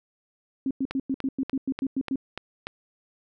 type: tone bursts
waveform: sine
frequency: 267.6 Hz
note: C4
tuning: 39 cents sharp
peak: -23 dBFS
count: 11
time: 0.66-2.158 s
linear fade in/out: 2 ms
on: 48 ms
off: 97 ms
type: click train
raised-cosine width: 0.3 ms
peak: -16 dBFS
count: 7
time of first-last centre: 0.91-2.67 s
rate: 3.41 Hz
effects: none